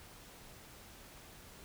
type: silence
effects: pink hiss -55 dBFS RMS until 1.64 s